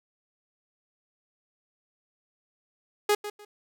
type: tone with echo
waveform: sawtooth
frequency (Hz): 415.3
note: G#4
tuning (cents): 0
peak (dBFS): -16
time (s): 3.09-3.15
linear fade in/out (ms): 5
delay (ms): 150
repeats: 2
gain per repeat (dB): -13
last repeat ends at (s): 3.45
effects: none